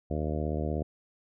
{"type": "harmonic tone", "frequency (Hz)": 76.4, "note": "D#2", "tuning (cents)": -31, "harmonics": [1, 2, 3, 4, 5, 6, 7, 8, 9], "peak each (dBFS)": [-32, -35, -37, -38, -39, -40, -40, -41, -42], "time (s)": [0.1, 0.83], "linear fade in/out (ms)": 10, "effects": []}